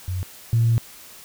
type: tone pair in turn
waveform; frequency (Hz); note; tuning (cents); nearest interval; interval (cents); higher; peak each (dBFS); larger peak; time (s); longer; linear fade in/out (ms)
sine; 91.7 / 115.53; F#2 / A#2; -15 / -15; major third; 400; second; -23 / -14; second; 0.08-0.23 / 0.53-0.78; second; 0
effects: tanh soft clip ceiling -10 dBFS + white hiss -44 dBFS RMS until 1.24 s